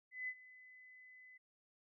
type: tone with ADSR envelope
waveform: sine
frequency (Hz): 2014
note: B6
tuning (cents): +33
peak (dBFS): -38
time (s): 0.11-1.38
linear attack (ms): 170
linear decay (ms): 58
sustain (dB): -19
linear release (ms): 13
effects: none